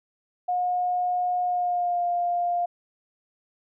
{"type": "tone with pitch glide", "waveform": "sine", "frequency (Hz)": [720, 701.5], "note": ["F#5", "F5"], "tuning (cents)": [-47, 8], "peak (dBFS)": -22, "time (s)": [0.48, 2.66], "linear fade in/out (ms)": 10, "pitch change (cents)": -45, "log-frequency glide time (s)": [1.43, 2.04], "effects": []}